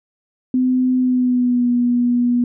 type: tone with pitch glide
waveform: sine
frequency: 254.7 to 242.9 Hz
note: C4 to B3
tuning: -46 to -29 cents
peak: -13 dBFS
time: 0.54-2.44 s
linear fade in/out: 2 ms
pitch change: -83 cents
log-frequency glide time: 0.98-1.69 s
effects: none